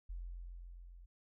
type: tone with level ramp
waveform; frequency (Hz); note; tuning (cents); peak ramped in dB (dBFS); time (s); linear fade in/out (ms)
sine; 43.65; F1; 0; -40 to -53; 0.09-1.06; 10
effects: none